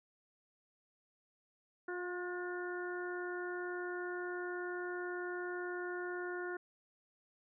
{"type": "harmonic tone with a mistuned harmonic", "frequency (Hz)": 356.2, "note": "F4", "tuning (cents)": 34, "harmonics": [1, 2, 3, 4, 5], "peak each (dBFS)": [-40, -49, -51, -44, -50], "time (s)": [1.88, 6.57], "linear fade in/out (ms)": 5, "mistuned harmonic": 4, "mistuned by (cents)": 21, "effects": []}